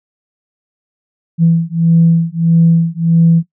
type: beating tone pair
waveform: sine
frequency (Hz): 165.4 / 167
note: E3 / E3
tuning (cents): +6 / +23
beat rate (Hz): 1.6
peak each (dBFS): -10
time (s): 1.38-3.43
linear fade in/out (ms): 50
effects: noise-tail reverb RT60 0.1 s tail -17 dB re dry + tanh soft clip ceiling 0 dBFS